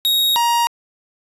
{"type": "tone pair in turn", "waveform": "45% pulse", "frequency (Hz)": [3771, 942.8], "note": ["A#7", "A#5"], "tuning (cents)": [19, 19], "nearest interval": "2 octaves", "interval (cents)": 2400, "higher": "first", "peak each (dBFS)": -14, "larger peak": "neither", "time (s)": [[0.05, 0.36], [0.36, 0.67]], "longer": "neither", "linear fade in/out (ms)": 0, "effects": ["resampled to 32000 Hz"]}